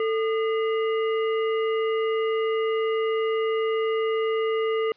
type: harmonic tone with a mistuned harmonic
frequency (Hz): 407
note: G#4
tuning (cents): -35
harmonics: 1 / 3 / 5 / 7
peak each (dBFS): -22 / -32 / -36 / -39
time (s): 0-4.92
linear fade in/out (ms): 2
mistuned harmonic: 1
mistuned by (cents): +150
effects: white hiss -59 dBFS RMS until 4.96 s + resampled to 11025 Hz